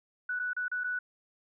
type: tone with dropouts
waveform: sine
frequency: 1480 Hz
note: F#6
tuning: in tune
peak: -30 dBFS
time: 0.29-0.99 s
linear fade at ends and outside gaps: 5 ms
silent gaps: 0.392-0.396 / 0.533-0.565 / 0.682-0.715 / 0.837-0.842 s
effects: none